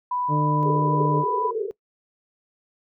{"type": "tone", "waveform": "sine", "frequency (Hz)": 990, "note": "B5", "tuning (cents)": 4, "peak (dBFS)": -23, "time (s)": [0.11, 1.51], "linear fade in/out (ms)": 5}
{"type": "harmonic tone", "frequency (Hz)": 150.1, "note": "D3", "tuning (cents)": 38, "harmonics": [1, 2, 3, 4], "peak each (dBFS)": [-21, -27, -31, -33], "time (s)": [0.28, 1.25], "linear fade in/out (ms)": 50}
{"type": "band-pass noise", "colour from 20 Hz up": "pink", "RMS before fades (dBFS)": -28, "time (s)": [0.63, 1.71], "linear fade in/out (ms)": 0, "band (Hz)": [400, 460], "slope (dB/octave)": 96}
{"effects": ["noise-tail reverb RT60 0.1 s tail -21 dB re dry"]}